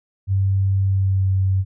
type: tone with pitch glide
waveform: sine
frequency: 97 to 95.39 Hz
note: G2 to G2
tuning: -18 to -47 cents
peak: -15 dBFS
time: 0.27-1.65 s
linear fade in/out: 50 ms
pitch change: -29 cents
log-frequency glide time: 0.83-1.3 s
effects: none